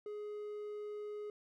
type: tone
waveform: triangle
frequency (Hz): 418.3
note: G#4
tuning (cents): +12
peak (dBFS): -39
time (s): 0.06-1.3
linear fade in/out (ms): 2
effects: none